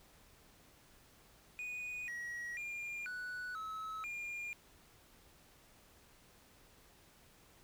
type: tone with pitch steps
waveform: triangle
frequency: 2473 / 1909 / 2404 / 1480 / 1292 / 2409 Hz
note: D#7 / A#6 / D7 / F#6 / E6 / D7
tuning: -11 / +41 / +40 / 0 / -35 / +43 cents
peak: -39 dBFS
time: 1.59-4.53 s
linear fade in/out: 0 ms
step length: 490 ms
effects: pink hiss -64 dBFS RMS until 7.63 s